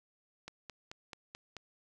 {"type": "click train", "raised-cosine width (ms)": 0.2, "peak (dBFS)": -27, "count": 6, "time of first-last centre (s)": [0.48, 1.567], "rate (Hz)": 4.6, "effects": []}